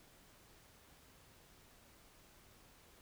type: silence
effects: pink hiss -64 dBFS RMS until 3.01 s